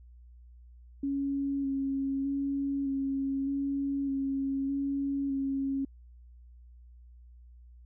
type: tone with vibrato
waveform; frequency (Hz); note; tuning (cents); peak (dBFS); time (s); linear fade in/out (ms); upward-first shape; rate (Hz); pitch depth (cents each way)
sine; 275.2; C#4; -12; -28; 1.03-5.85; 5; square; 0.82; 17
effects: added 60 Hz sine -50 dBFS peak until 7.85 s